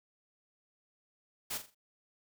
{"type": "noise with echo", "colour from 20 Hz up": "white", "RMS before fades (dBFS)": -37, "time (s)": [1.5, 1.58], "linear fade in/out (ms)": 10, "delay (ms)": 42, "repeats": 4, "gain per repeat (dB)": -9, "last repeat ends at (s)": 1.748, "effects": []}